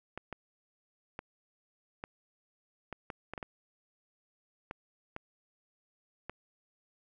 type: clicks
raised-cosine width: 0.5 ms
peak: -24 dBFS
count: 12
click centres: 0.176 / 0.327 / 1.191 / 2.039 / 2.927 / 3.102 / 3.336 / 3.378 / 3.428 / 4.711 / 5.164 / 6.296 s
effects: none